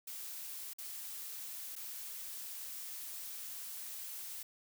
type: noise with dropouts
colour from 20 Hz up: blue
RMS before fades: -45 dBFS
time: 0.07-4.43 s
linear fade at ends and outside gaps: 5 ms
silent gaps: 0.735-0.784 / 1.755-1.762 s
effects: none